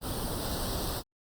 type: noise with comb filter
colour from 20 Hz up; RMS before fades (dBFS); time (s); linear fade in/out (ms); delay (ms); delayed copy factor
pink; -33; 0.01-1.03; 50; 0.22; +0.8
effects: Opus 24 kbps